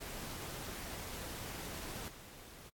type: noise with level steps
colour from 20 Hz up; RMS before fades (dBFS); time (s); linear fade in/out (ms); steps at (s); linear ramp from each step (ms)
pink; -45 / -54; 0-2.7; 20; 2.08; 2
effects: AAC 64 kbps